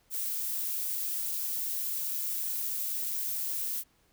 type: noise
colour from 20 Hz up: violet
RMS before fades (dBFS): -33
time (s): 0.1-3.84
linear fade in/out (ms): 50
effects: pink hiss -68 dBFS RMS until 4.12 s